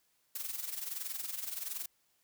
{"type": "noise with amplitude modulation", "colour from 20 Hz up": "blue", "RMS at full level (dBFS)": -37, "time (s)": [0.35, 1.86], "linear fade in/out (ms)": 5, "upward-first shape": "sine", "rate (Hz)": 21.4, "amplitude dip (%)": 70, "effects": ["white hiss -74 dBFS RMS until 2.23 s"]}